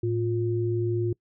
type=tone pair together; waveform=sine; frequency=110.9 / 352.6 Hz; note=A2 / F4; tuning=+14 / +17 cents; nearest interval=octave + minor sixth; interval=2003 cents; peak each=-26 dBFS; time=0.03-1.13 s; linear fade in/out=5 ms; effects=noise-tail reverb RT60 0.1 s tail -25 dB re dry